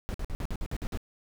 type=noise bursts; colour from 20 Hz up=brown; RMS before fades=-32 dBFS; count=9; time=0.09-0.974 s; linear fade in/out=0 ms; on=52 ms; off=52 ms; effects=none